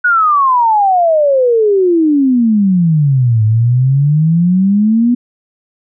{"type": "exponential two-way sweep", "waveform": "sine", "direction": "down then up", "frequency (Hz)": [1480, 106.8, 247], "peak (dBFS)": -7, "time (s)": [0.04, 5.15], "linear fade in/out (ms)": 10, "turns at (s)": 3.44, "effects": []}